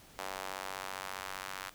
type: tone with high-pass filter sweep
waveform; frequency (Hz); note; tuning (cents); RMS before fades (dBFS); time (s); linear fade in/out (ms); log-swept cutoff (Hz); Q
square; 47.59; F#1; +49; -42; 0.18-1.7; 10; 730 to 1200; 1.2
effects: pink hiss -57 dBFS RMS until 1.74 s